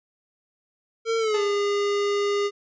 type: tone with pitch glide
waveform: square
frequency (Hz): 454 to 406.8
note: A#4 to G#4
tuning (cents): -46 to -36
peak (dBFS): -22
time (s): 1.05-2.51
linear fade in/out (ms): 50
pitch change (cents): -190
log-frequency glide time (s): 1.19-1.41
type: tone with exponential decay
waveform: sawtooth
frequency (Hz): 435.5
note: A4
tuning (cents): -18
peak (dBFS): -23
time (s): 1.34-1.8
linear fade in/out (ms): 5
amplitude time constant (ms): 100
effects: resampled to 16000 Hz